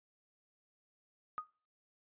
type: tone with exponential decay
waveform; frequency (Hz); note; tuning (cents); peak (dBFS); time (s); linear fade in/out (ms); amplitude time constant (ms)
sine; 1242; D#6; -3; -32; 1.38-1.47; 0; 19
effects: noise-tail reverb RT60 0.4 s tail -22 dB re dry + resampled to 8000 Hz